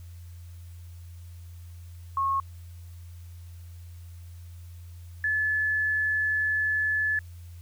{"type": "tone pair in turn", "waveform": "sine", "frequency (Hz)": [1090, 1725.6], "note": ["C#6", "A6"], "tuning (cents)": [-29, -34], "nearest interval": "minor sixth", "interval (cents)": 795, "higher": "second", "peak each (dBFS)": -23, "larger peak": "neither", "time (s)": [[2.17, 2.4], [5.24, 7.19]], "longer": "second", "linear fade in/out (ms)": 2, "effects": ["added 86 Hz sine -41 dBFS peak until 7.61 s", "white hiss -60 dBFS RMS until 7.61 s"]}